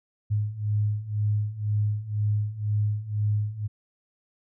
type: beating tone pair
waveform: sine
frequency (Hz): 103.83 / 105.83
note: G#2 / G#2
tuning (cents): 0 / +33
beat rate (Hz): 2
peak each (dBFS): -28 / -25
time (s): 0.3-3.68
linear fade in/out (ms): 20
effects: none